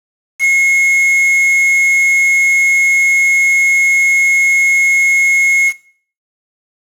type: tone with quantisation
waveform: triangle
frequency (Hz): 2166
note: C#7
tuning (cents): -41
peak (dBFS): -6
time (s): 0.39-5.73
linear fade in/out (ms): 50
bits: 4
effects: noise-tail reverb RT60 0.5 s tail -18 dB re dry + low-pass 12000 Hz 12 dB/octave